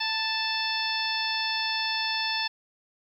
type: harmonic tone with a mistuned harmonic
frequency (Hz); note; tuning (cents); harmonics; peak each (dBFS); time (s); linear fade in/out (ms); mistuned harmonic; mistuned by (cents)
880; A5; 0; 1 / 2 / 3 / 4 / 5 / 6; -33 / -33 / -33 / -33 / -33 / -33; 0-2.48; 10; 1; +22
effects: 10-bit